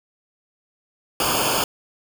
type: noise with comb filter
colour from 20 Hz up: pink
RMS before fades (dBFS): -21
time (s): 1.2-1.64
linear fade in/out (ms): 2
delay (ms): 0.51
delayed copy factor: -1
effects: none